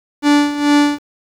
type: tone with tremolo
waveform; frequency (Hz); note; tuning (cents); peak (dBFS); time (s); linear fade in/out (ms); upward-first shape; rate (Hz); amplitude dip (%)
45% pulse; 291.4; D4; -13; -8; 0.22-0.99; 50; sine; 2.3; 75
effects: low-pass 7000 Hz 12 dB/octave + 7-bit